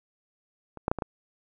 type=clicks; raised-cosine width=1 ms; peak=-27 / -10 / -9 / -18 / -15 dBFS; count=5; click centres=0.773 / 0.881 / 0.915 / 0.987 / 1.022 s; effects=none